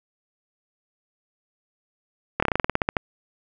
slowing click train, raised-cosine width 0.5 ms, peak -5 dBFS, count 13, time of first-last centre 2.4-2.968 s, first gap 25 ms, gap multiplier 1.11, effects none

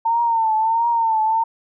sine tone with vibrato, 905 Hz, A5, 48 cents sharp, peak -15 dBFS, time 0.05-1.44 s, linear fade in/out 10 ms, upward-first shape triangle, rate 1.5 Hz, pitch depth 78 cents each way, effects none

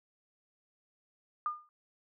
sine tone with exponential decay, 1212 Hz, D#6, 46 cents flat, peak -27 dBFS, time 1.46-1.69 s, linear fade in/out 1 ms, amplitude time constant 48 ms, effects none

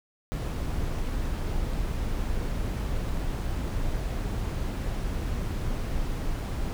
brown noise, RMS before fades -29 dBFS, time 0.32-6.73 s, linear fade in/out 0 ms, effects none

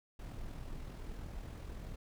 brown noise with amplitude modulation, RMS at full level -43 dBFS, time 0.19-1.96 s, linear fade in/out 5 ms, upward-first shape sine, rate 41.2 Hz, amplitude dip 35%, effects none

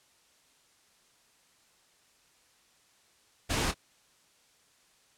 pink noise with echo, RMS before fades -29 dBFS, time 3.49-3.72 s, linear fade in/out 20 ms, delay 25 ms, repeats 1, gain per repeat -12 dB, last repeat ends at 3.745 s, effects white hiss -65 dBFS RMS until 5.17 s + low-pass 9000 Hz 12 dB/octave

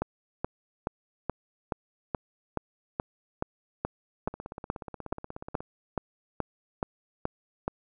two click trains, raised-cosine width 1 ms, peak -24 / -14 dBFS, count 23 / 19, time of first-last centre 4.28-5.605 / 0.02-7.68 s, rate 16.6 / 2.35 Hz, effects none

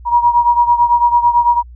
sine beating tone pair, 953 / 962 Hz, A#5 / B5, +38 / -46 cents, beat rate 9 Hz, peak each -10 / -14 dBFS, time 0.05-1.63 s, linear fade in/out 50 ms, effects added 60 Hz sine -33 dBFS peak until 1.75 s

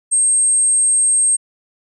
sine tone, 8440 Hz, C9, 14 cents sharp, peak -11 dBFS, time 0.11-1.37 s, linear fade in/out 20 ms, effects none

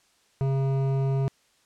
sine tone with hard clipping, 135.4 Hz, C#3, 40 cents flat, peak -24 dBFS, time 0.41-1.28 s, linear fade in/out 0 ms, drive 12 dB, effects white hiss -64 dBFS RMS until 1.65 s + low-pass 8000 Hz 12 dB/octave

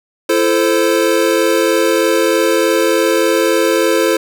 square chord, A minor, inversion second, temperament equal with one note detuned, 337.1 / 440 / 523.3 Hz, E4 / A4 / C5, +39 / 0 / 0 cents, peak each -16 dBFS, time 0.29-4.17 s, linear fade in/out 5 ms, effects none

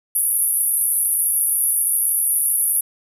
pink band-pass noise, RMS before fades -19 dBFS, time 0.15-2.81 s, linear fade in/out 5 ms, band 10000 to 12000 Hz, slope 96 dB/octave, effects none

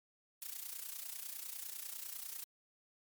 blue noise with amplitude modulation, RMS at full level -42 dBFS, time 0.42-2.44 s, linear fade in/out 0 ms, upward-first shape sine, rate 30 Hz, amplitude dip 75%, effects MP3 96 kbps

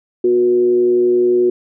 sine tone with frequency modulation, 363.6 Hz, F#4, 30 cents flat, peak -10 dBFS, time 0.24-1.5 s, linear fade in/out 5 ms, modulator 119 Hz, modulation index 0.35, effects none

